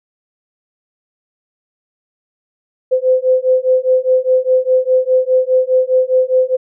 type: beating tone pair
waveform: sine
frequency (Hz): 511 / 515.9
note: C5 / C5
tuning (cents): -41 / -24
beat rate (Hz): 4.9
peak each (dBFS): -13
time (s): 2.91-6.57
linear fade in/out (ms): 20
effects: none